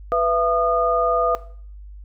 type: tone cluster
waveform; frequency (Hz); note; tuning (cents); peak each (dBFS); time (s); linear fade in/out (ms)
sine; 494.6 / 671 / 1222; B4 / E5 / D#6; +3 / +31 / -32; -21; 0.12-1.35; 0
effects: noise-tail reverb RT60 0.5 s tail -17 dB re dry + added 50 Hz sine -36 dBFS peak until 2.04 s